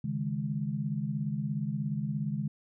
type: chord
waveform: sine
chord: C# suspended second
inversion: none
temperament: equal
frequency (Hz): 138.59 / 155.56 / 207.7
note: C#3 / D#3 / G#3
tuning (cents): 0 / 0 / 0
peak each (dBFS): -34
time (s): 0.04-2.48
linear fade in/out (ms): 5
effects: none